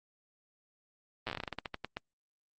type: slowing click train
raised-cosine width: 0.3 ms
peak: -20 dBFS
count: 17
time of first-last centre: 1.27-1.97 s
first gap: 8 ms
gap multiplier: 1.2
effects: Opus 32 kbps

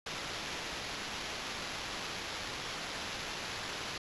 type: noise with sample-and-hold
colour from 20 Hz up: white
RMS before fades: -40 dBFS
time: 0.06-3.98 s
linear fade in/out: 5 ms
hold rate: 8820 Hz
effects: resampled to 24000 Hz

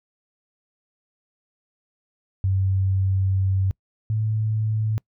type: tone pair in turn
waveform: sine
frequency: 95.7 / 108.76 Hz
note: G2 / A2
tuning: -41 / -20 cents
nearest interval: major second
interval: 221 cents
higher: second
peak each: -18 / -20 dBFS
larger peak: first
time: 2.44-3.71 / 4.1-4.98 s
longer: first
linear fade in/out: 0 ms
effects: noise-tail reverb RT60 0.1 s tail -26 dB re dry

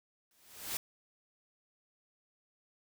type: noise with exponential growth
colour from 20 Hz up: white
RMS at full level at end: -34 dBFS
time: 0.31-0.77 s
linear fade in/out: 1 ms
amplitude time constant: 100 ms
effects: none

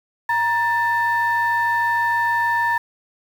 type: tone pair together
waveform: sine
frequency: 940 / 1773.5 Hz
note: A#5 / A6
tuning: +14 / +13 cents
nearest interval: major seventh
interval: 1099 cents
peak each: -18 / -19 dBFS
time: 0.29-2.78 s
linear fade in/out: 5 ms
effects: tanh soft clip ceiling -11 dBFS + 7-bit

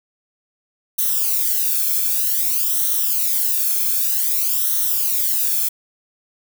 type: noise with flanger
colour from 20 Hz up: violet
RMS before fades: -19 dBFS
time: 0.98-5.69 s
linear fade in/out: 10 ms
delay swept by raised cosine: 0.41 to 1.05 ms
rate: 0.53 Hz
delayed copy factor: -0.9
effects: none

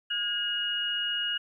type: tone cluster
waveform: sine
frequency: 1437 / 1638 / 2874 Hz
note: F6 / G#6 / F7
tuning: +49 / -24 / +49 cents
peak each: -37 / -36 / -28 dBFS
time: 0.1-1.38 s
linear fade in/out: 10 ms
effects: 11-bit

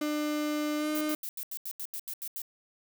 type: tone with pitch glide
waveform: 35% pulse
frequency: 300 to 304.7 Hz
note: D4 to D#4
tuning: +37 to -36 cents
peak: -27 dBFS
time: 0.01-1.15 s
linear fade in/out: 5 ms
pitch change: +27 cents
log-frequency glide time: 0.78-0.89 s
type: noise bursts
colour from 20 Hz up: violet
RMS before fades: -37 dBFS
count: 11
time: 0.95-2.418 s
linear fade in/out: 0 ms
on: 58 ms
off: 83 ms
effects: none

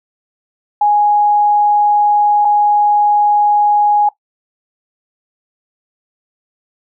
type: tone pair in turn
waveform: sine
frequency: 830 / 830 Hz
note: G#5 / G#5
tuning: -1 / -1 cents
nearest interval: unison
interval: 0 cents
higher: neither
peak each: -8 dBFS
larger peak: neither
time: 0.81-2.45 / 2.45-4.09 s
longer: neither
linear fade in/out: 5 ms
effects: noise-tail reverb RT60 0.1 s tail -17 dB re dry

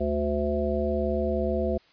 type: harmonic tone with a mistuned harmonic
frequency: 73.42 Hz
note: D2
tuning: in tune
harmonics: 1 / 3 / 5 / 7 / 9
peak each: -30 / -30 / -30 / -30 / -30 dBFS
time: 0-1.78 s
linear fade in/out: 10 ms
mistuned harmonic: 3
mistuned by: -22 cents
effects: white hiss -59 dBFS RMS until 1.92 s + resampled to 11025 Hz

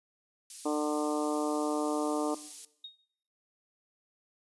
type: high-pass noise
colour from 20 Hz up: white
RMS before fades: -44 dBFS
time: 0.5-2.65 s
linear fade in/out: 2 ms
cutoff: 4800 Hz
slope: 12 dB/octave
type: harmonic tone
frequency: 150 Hz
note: D3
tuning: 37 cents sharp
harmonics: 2 / 3 / 4 / 5 / 6 / 7 / 8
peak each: -30 / -34 / -36 / -38 / -40 / -41 / -42 dBFS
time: 0.65-2.35 s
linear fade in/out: 10 ms
type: tone with exponential decay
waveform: sine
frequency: 3729 Hz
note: A#7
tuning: in tune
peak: -38 dBFS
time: 2.84-3.02 s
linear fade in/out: 5 ms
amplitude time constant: 37 ms
effects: noise-tail reverb RT60 0.7 s tail -18 dB re dry + resampled to 24000 Hz

